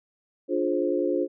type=chord; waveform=sine; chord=D half-diminished seventh; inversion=none; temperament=just; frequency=293.7 / 352.4 / 422.9 / 528.6 Hz; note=D4 / F4 / Ab4 / C5; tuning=0 / +16 / +31 / +18 cents; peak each=-28 / -26 / -30 / -28 dBFS; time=0.48-1.28 s; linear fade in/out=50 ms; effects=none